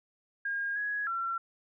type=tone with pitch steps; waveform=sine; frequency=1620 / 1669 / 1358 Hz; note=G#6 / G#6 / F6; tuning=-43 / +8 / -49 cents; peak=-30 dBFS; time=0.45-1.38 s; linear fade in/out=5 ms; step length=310 ms; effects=none